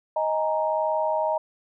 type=chord; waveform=sine; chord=D# suspended fourth; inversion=none; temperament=equal with one note detuned; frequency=626.2 / 830.6 / 932.3 Hz; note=D#5 / G#5 / A#5; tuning=+11 / 0 / 0 cents; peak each=-24 / -30 / -26 dBFS; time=0.16-1.38 s; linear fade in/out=5 ms; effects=none